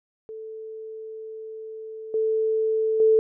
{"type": "tone with level steps", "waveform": "sine", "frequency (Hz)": 440, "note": "A4", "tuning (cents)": 0, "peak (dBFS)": [-34, -20, -14], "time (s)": [0.29, 3.19], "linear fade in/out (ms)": 0, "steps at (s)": [2.14, 3], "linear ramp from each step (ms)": 2, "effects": []}